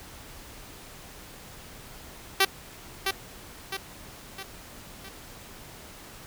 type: tone with echo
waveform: 5% pulse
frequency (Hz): 387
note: G4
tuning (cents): -22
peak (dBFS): -7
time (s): 2.4-2.45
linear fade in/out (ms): 5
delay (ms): 660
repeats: 4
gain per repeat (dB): -6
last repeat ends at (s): 5.09
effects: pink hiss -46 dBFS RMS until 6.26 s